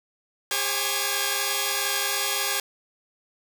5% pulse tone cluster, 401.6 / 535 / 829 / 1146 / 1669 Hz, G4 / C5 / G#5 / D6 / G#6, +42 / +38 / -3 / -43 / +8 cents, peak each -19 dBFS, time 0.51-2.6 s, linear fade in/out 2 ms, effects none

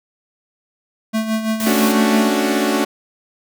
square tone with tremolo, 220.3 Hz, A3, 2 cents sharp, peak -16 dBFS, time 1.13-2.3 s, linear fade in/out 20 ms, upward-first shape sine, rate 6 Hz, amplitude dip 60%
white noise, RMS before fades -26 dBFS, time 1.6-1.92 s, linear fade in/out 0 ms
sawtooth chord, D major seventh, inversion second, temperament equal, 220 / 277.2 / 293.7 / 370 Hz, A3 / C#4 / D4 / F#4, 0 / 0 / 0 / 0 cents, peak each -17 dBFS, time 1.66-2.85 s, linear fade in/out 10 ms
effects none

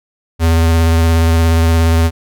square tone with vibrato, 82.3 Hz, E2, 2 cents flat, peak -9 dBFS, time 0.39-2.11 s, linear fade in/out 50 ms, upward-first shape square, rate 17 Hz, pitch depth 15 cents each way, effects none

